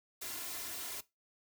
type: noise with comb filter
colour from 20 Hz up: white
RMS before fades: -42 dBFS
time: 0.21-1.01 s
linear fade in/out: 10 ms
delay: 2.9 ms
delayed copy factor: +0.6
effects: noise-tail reverb RT60 0.2 s tail -18 dB re dry + high-pass 80 Hz 12 dB/octave